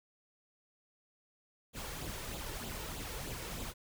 pink noise with flanger, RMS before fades -42 dBFS, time 1.73-3.74 s, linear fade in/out 50 ms, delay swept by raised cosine 0.26 to 2.26 ms, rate 3.2 Hz, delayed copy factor +0.55, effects none

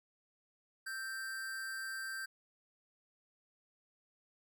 square tone with amplitude modulation, 1568 Hz, G6, in tune, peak -38 dBFS, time 0.86-2.26 s, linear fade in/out 10 ms, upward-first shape sine, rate 243 Hz, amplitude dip 50%, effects none

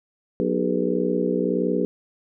harmonic tone with a mistuned harmonic, 61.5 Hz, B1, 7 cents flat, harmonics 3 / 4 / 5 / 6 / 7 / 8, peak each -27 / -27 / -27 / -27 / -27 / -27 dBFS, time 0.4-1.85 s, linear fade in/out 0 ms, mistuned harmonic 6, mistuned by +100 cents, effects none

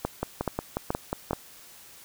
two click trains, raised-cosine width 1 ms, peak -13 / -12 dBFS, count 7 / 4, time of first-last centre 0.23-1.309 / 0.05-1.332 s, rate 5.56 / 2.34 Hz, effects white hiss -50 dBFS RMS until 2.04 s

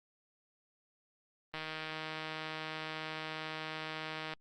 click train, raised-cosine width 0.3 ms, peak -24 dBFS, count 440, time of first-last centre 1.54-4.336 s, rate 157 Hz, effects Opus 24 kbps

